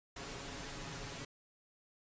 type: noise with comb filter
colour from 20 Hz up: pink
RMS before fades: -45 dBFS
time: 0.16-1.25 s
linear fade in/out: 5 ms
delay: 7.2 ms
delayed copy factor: +0.6
effects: resampled to 16000 Hz